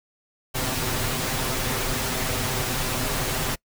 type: noise with comb filter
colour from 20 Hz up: pink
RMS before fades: -26 dBFS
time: 0.54-3.56 s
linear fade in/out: 20 ms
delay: 7.8 ms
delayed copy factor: +0.7
effects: noise-tail reverb RT60 0.1 s tail -25 dB re dry

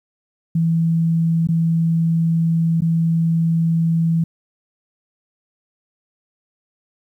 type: tone with dropouts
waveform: sine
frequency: 164.81 Hz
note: E3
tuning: in tune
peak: -14 dBFS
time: 0.55-4.24 s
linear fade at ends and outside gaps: 5 ms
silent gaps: 1.472-1.487 / 2.807-2.819 s
effects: 9-bit

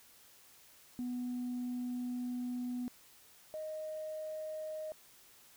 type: tone pair in turn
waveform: sine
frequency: 246.9 / 622.1 Hz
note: B3 / D#5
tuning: 0 / 0 cents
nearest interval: octave + major third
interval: 1600 cents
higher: second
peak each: -34 / -38 dBFS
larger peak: first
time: 0.99-2.88 / 3.54-4.92 s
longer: first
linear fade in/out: 0 ms
effects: tanh soft clip ceiling -33 dBFS + white hiss -61 dBFS RMS until 5.56 s

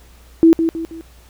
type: tone with echo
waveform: sine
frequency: 328.1 Hz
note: E4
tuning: 8 cents flat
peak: -5 dBFS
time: 0.43-0.53 s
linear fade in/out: 0 ms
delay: 160 ms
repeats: 3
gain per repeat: -8 dB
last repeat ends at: 1.01 s
effects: added 60 Hz sine -44 dBFS peak until 1.29 s + pink hiss -50 dBFS RMS until 1.29 s

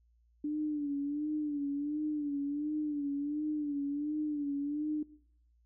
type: tone with vibrato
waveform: sine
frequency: 293.3 Hz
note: D4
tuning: 2 cents flat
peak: -31 dBFS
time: 0.44-5.03 s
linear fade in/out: 5 ms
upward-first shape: sine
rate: 1.4 Hz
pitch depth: 68 cents each way
effects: noise-tail reverb RT60 0.6 s tail -18 dB re dry + added 58 Hz sine -65 dBFS peak until 5.65 s

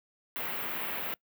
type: band-stop noise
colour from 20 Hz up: white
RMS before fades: -35 dBFS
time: 0.36-1.14 s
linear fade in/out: 0 ms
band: 2800 to 16000 Hz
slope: 24 dB/octave
effects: noise-tail reverb RT60 0.1 s tail -23 dB re dry + high-pass 150 Hz 12 dB/octave

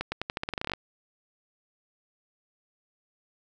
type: accelerating click train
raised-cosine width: 0.3 ms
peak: -14 dBFS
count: 15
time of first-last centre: 0.01-0.736 s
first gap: 110 ms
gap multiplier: 0.87
effects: none

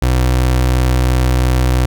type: tone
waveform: 30% pulse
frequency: 62.9 Hz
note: B1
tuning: 32 cents sharp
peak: -8 dBFS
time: 0.02-1.86 s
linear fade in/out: 5 ms
effects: none

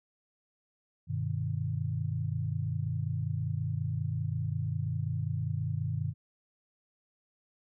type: chord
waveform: sine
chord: G augmented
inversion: none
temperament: equal with one note detuned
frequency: 98 / 123.47 / 152.98 Hz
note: G2 / B2 / D#3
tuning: 0 / 0 / -29 cents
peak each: -34 dBFS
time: 1.07-6.14 s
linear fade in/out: 50 ms
effects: none

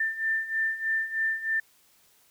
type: beating tone pair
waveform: sine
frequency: 1784 / 1787.2 Hz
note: A6 / A6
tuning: +23 / +27 cents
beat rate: 3.2 Hz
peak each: -31 / -27 dBFS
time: 0-1.6 s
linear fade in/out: 5 ms
effects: white hiss -62 dBFS RMS until 2.3 s

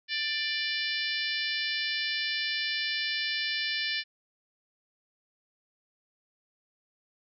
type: harmonic tone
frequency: 590 Hz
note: D5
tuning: 8 cents sharp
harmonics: 3 / 4 / 5 / 6 / 7 / 8 / 9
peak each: -34 / -35 / -36 / -37 / -37 / -38 / -39 dBFS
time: 0.08-4.04 s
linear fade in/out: 50 ms
effects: none

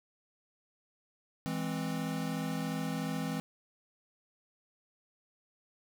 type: chord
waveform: square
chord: E augmented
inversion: none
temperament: equal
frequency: 164.81 / 207.7 / 261.6 Hz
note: E3 / G#3 / B#3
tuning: 0 / 0 / 0 cents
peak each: -37 / -40 / -38 dBFS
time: 1.46-3.4 s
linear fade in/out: 0 ms
effects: none

